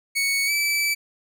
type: tone with pitch glide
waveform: sawtooth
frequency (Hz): 2222 to 2311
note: C#7 to D7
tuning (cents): +4 to -28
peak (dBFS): -17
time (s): 0.15-0.95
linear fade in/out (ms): 20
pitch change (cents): +68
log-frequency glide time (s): 0.46-0.51
effects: none